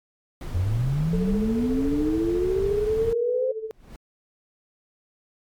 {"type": "noise", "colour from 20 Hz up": "brown", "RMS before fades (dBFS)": -31, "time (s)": [0.41, 3.13], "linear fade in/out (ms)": 2}
{"type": "linear sweep", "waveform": "sine", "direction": "up", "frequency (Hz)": [81.9, 523.3], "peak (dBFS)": -21, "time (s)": [0.54, 3.52], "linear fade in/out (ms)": 10}
{"type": "tone with tremolo", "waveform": "sine", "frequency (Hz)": 440, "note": "A4", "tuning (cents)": 0, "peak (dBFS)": -26, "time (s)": [1.13, 3.71], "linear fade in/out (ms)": 0, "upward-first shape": "sine", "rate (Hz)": 14, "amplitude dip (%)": 70}
{"type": "noise with exponential growth", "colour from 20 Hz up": "brown", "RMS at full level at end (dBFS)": -36, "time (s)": [3.57, 3.96], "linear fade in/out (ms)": 1, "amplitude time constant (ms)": 83}
{"effects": ["MP3 96 kbps"]}